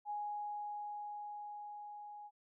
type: tone with level ramp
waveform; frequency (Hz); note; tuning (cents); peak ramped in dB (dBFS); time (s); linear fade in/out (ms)
sine; 830.6; G#5; 0; -37 to -48; 0.05-2.31; 50
effects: none